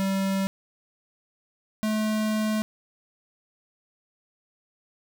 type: tone pair in turn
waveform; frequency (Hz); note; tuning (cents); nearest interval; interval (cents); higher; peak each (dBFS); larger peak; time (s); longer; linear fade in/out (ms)
square; 193.7 / 215.7; G3 / A3; -20 / -34; major second; 186; second; -24; neither; 0-0.47 / 1.83-2.62; second; 0
effects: 9-bit